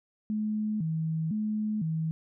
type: tone with vibrato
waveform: sine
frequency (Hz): 185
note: F#3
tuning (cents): 0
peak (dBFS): -27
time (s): 0.3-2.11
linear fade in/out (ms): 0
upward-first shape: square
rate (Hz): 0.99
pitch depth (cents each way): 250
effects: none